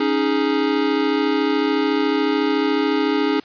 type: chord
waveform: square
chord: C# suspended second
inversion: none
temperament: equal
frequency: 277.2 / 311.1 / 415.3 Hz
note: C#4 / D#4 / G#4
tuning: 0 / 0 / 0 cents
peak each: -22 dBFS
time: 0-3.4 s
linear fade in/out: 5 ms
effects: white hiss -47 dBFS RMS until 3.44 s + resampled to 11025 Hz